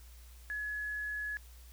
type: tone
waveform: sine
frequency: 1695 Hz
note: G#6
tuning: 35 cents sharp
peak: -35 dBFS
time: 0.5-1.37 s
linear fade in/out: 0 ms
effects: added 60 Hz sine -51 dBFS peak until 1.72 s + white hiss -61 dBFS RMS until 1.72 s